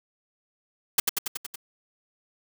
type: noise with echo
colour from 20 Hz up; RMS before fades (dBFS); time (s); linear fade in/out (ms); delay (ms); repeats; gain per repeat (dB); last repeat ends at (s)
white; -19; 0.98-1; 5; 93; 6; -3; 1.558
effects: none